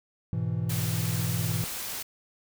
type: chord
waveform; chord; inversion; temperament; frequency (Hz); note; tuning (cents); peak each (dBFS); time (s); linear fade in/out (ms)
triangle; E major; first; equal; 103.83 / 123.47 / 164.81; G#2 / B2 / E3; 0 / 0 / 0; -29 / -29 / -29; 0.33-1.64; 0
type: noise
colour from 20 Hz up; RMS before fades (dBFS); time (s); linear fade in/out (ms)
white; -35; 0.69-2.03; 10
effects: none